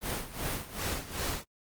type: noise with tremolo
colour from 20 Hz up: pink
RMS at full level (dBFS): -32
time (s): 0.01-1.45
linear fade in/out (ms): 50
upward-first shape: sine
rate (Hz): 2.6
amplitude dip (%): 80
effects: noise-tail reverb RT60 0.1 s tail -26 dB re dry + Opus 32 kbps